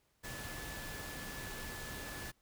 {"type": "tone in noise", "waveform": "sine", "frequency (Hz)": 1729, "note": "A6", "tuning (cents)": -31, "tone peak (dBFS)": -49, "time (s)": [0.23, 2.32], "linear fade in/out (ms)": 20, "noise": "pink", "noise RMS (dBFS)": -45, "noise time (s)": [0.23, 2.32], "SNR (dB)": -7, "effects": ["pink hiss -75 dBFS RMS until 2.41 s"]}